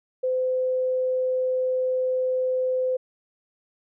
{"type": "tone", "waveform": "sine", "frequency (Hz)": 512, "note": "C5", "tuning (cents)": -38, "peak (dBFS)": -21, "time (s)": [0.23, 2.97], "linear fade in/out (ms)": 10, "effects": []}